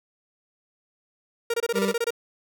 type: tone bursts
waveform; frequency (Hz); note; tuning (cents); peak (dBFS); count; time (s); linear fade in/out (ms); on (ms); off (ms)
45% pulse; 467.6; A#4; +5; -22; 10; 1.5-2.106; 5; 39; 24
type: tone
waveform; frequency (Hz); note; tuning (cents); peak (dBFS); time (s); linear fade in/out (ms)
25% pulse; 196; G3; 0; -20; 1.73-1.94; 50
effects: none